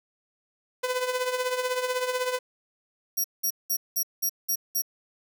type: tone with tremolo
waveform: sawtooth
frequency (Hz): 504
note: B4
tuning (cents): +35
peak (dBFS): -19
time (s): 0.83-2.39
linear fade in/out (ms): 10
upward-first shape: triangle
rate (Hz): 16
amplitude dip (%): 70
type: tone bursts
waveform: 5% pulse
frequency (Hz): 5670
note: F8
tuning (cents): +25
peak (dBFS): -18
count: 7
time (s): 3.17-4.821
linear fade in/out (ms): 10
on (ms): 73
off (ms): 190
effects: none